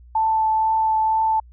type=tone with vibrato; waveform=sine; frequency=880 Hz; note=A5; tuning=in tune; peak=-16 dBFS; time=0.15-1.4 s; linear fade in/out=5 ms; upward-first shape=triangle; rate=2.1 Hz; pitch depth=11 cents each way; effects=added 60 Hz sine -43 dBFS peak until 1.52 s